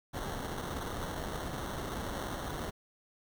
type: noise with sample-and-hold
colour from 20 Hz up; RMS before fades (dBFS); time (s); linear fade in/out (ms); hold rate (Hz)
pink; -38; 0.13-2.71; 20; 2450
effects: none